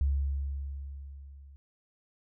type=tone with level ramp; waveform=sine; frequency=69.4 Hz; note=C#2; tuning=3 cents sharp; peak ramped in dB=-23 to -49 dBFS; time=0.01-1.56 s; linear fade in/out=0 ms; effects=none